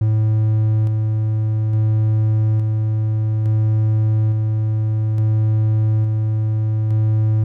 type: tone with tremolo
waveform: triangle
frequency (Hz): 108.8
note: A2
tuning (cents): -19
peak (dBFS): -11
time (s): 0.01-7.44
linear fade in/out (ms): 5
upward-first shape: square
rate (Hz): 0.58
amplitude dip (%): 25
effects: none